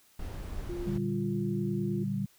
brown noise, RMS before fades -38 dBFS, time 0.19-0.98 s, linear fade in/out 5 ms
sine tone, 349.2 Hz, F4, in tune, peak -35 dBFS, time 0.69-2.04 s, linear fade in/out 10 ms
sine chord, G minor, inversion first, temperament equal, 116.54 / 146.83 / 196 Hz, Bb2 / D3 / G3, 0 / 0 / 0 cents, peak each -36 / -35 / -31 dBFS, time 0.86-2.26 s, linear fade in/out 10 ms
effects white hiss -63 dBFS RMS until 2.38 s

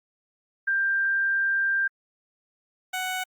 sine / 15% pulse tone pair in turn, 1585 / 742.9 Hz, G6 / F#5, +19 / +7 cents, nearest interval octave + minor second, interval 1312 cents, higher first, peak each -21 dBFS, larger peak neither, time 0.67-1.88 / 2.93-3.24 s, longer first, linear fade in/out 10 ms, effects Opus 48 kbps

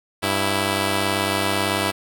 5% pulse tone pair together, 98.1 / 329.6 Hz, G2 / E4, +2 / 0 cents, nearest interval octave + major sixth, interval 2098 cents, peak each -11 dBFS, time 0.22-1.92 s, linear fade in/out 20 ms, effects none

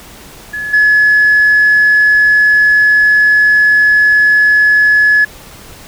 sine tone with level steps, 1703 Hz, G#6, 43 cents sharp, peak -17 / -4 dBFS, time 0.53-5.25 s, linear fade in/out 10 ms, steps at 0.73 s, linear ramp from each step 10 ms, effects tanh soft clip ceiling -2 dBFS + pink hiss -35 dBFS RMS until 5.87 s

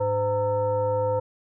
sine tone with frequency modulation, 512 Hz, C5, 38 cents flat, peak -21 dBFS, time 0-1.2 s, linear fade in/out 10 ms, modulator 407 Hz, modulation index 0.84, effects none

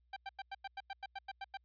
sawtooth tone bursts, 784 Hz, G5, in tune, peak -37 dBFS, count 12, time 0.13-1.572 s, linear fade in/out 5 ms, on 34 ms, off 94 ms, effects added 60 Hz sine -70 dBFS peak until 1.64 s + resampled to 11025 Hz

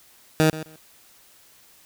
15% pulse tone with echo, 157 Hz, D#3, 16 cents sharp, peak -9 dBFS, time 0.4-0.5 s, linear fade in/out 0 ms, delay 130 ms, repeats 2, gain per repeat -15 dB, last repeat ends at 0.76 s, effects white hiss -54 dBFS RMS until 1.85 s

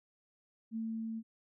sine tone with level ramp, 224.1 Hz, A3, 32 cents sharp, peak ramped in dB -34 to -37 dBFS, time 0.71-1.23 s, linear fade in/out 50 ms, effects none

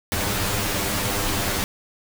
pink noise with comb filter, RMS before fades -24 dBFS, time 0.12-1.64 s, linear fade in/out 0 ms, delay 10 ms, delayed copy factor +0.9, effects none

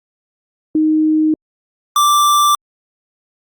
sine / square tone pair in turn, 311.1 / 1174.6 Hz, D#4 / D6, 0 / 0 cents, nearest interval octave + major seventh, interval 2300 cents, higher second, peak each -10 dBFS, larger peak neither, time 0.75-1.34 / 1.96-2.55 s, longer neither, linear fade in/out 2 ms, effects Opus 48 kbps

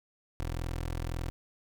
20% pulse tone, 41.88 Hz, E1, 28 cents sharp, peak -28 dBFS, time 0.4-1.3 s, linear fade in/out 0 ms, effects none

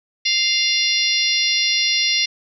harmonic tone, 698.5 Hz, F5, in tune, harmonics 3 / 4 / 5 / 6 / 7 / 8, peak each -23 / -23 / -23 / -23 / -23 / -23 dBFS, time 0.25-2.26 s, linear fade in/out 10 ms, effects none

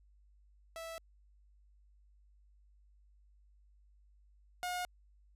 sawtooth tone pair in turn, 657 / 718.7 Hz, E5 / F5, -6 / +49 cents, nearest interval major second, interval 155 cents, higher second, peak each -39 / -32 dBFS, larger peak second, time 0.76-0.98 / 4.63-4.85 s, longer neither, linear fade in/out 0 ms, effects added 50 Hz sine -62 dBFS peak until 5.35 s + resampled to 32000 Hz

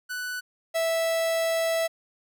45% pulse tone pair in turn, 1487 / 657.2 Hz, F#6 / E5, +8 / -5 cents, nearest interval octave + major second, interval 1413 cents, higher first, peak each -30 / -23 dBFS, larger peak second, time 0.09-0.41 / 0.74-1.88 s, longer second, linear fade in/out 20 ms, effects none

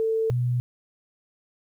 sine tone pair in turn, 445.7 / 122.92 Hz, A4 / B2, +22 / -8 cents, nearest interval octave + minor seventh, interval 2230 cents, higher first, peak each -21 dBFS, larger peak neither, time 0-0.3 / 0.3-0.6 s, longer neither, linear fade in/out 0 ms, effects 10-bit

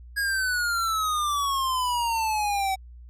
square exponential sweep, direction down, 1655 to 758 Hz, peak -24 dBFS, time 0.16-2.76 s, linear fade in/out 20 ms, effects added 60 Hz sine -42 dBFS peak until 3.09 s + resampled to 32000 Hz

